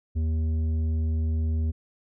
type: tone with tanh clipping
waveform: sine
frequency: 79.6 Hz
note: D#2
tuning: 40 cents sharp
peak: -24 dBFS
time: 0.15-1.72 s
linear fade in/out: 20 ms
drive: 8 dB
effects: none